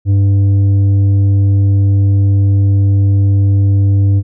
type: tone with tanh clipping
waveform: sine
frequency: 99 Hz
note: G2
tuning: 18 cents sharp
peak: -8 dBFS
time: 0.05-4.23 s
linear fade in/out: 50 ms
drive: 6 dB
effects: none